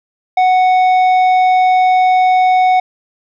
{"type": "tone with tanh clipping", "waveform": "sine", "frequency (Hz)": 740, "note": "F#5", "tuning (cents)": 0, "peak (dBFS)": -9, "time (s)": [0.37, 2.8], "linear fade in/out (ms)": 5, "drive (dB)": 8, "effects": []}